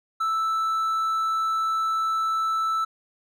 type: tone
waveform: triangle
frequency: 1318.5 Hz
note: E6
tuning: in tune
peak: -20 dBFS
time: 0.2-2.85 s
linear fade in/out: 10 ms
effects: none